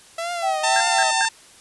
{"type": "tone with vibrato", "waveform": "sawtooth", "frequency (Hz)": 659.3, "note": "E5", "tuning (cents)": 0, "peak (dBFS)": -21, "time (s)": [0.18, 1.11], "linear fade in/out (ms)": 5, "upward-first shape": "triangle", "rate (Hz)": 1.8, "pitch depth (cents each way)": 120}
{"type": "tone with tremolo", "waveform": "sine", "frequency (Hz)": 771, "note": "G5", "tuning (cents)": -29, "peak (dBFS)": -18, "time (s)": [0.42, 1.23], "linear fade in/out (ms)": 20, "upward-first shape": "triangle", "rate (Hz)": 3.9, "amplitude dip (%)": 75}
{"type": "harmonic tone", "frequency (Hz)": 896, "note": "A5", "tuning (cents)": 31, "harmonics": [1, 2, 3, 4, 5, 6, 7, 8, 9, 10], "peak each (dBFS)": [-23, -26, -28, -29, -30, -31, -31, -32, -33, -33], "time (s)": [0.63, 1.29], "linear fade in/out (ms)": 10}
{"type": "tone bursts", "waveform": "sine", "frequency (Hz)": 1615, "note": "G#6", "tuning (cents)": -49, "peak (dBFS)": -20, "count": 3, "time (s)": [0.76, 1.252], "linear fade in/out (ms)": 0, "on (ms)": 44, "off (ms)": 180}
{"effects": ["white hiss -48 dBFS RMS until 1.6 s", "resampled to 24000 Hz"]}